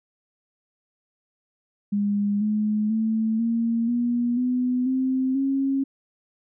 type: tone with pitch steps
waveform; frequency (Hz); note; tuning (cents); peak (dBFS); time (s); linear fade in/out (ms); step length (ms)
sine; 203.8 / 212.3 / 221.2 / 230.5 / 240.1 / 250.2 / 260.7 / 271.6; G#3 / G#3 / A3 / A#3 / B3 / B3 / C4 / C#4; -32 / +38 / +9 / -19 / -49 / +23 / -6 / -35; -20; 1.92-5.84; 10; 490
effects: none